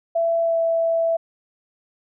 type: tone with pitch glide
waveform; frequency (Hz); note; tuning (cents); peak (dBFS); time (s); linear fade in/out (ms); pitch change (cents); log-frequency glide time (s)
sine; 668 to 661.9; E5 to E5; +23 to +7; -17; 0.15-1.17; 10; -16; 0.42-0.57
effects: none